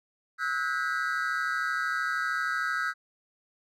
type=tone cluster; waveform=triangle; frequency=1295 / 1472 / 1605 / 1964 Hz; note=E6 / F#6 / G6 / B6; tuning=-31 / -9 / +40 / -10 cents; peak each=-30 / -30 / -30 / -37 dBFS; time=0.38-2.94 s; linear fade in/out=50 ms; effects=none